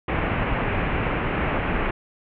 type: low-pass noise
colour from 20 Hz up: pink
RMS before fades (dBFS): -24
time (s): 0.08-1.91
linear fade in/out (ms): 5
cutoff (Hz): 2700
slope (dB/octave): 48
effects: none